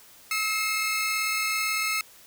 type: tone cluster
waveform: sawtooth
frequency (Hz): 1292 / 2139 / 2622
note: E6 / C7 / E7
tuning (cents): -35 / +38 / -10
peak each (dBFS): -27 / -24 / -28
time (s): 0.31-2.01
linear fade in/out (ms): 2
effects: white hiss -52 dBFS RMS until 2.26 s